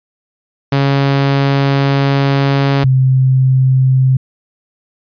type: tone pair in turn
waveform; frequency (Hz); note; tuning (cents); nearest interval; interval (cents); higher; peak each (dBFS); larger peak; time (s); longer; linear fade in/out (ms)
sawtooth / sine; 138.59 / 130.81; C#3 / C3; 0 / 0; minor second; 100; first; -6 / -7; first; 0.72-2.84 / 2.84-4.17; first; 5
effects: resampled to 11025 Hz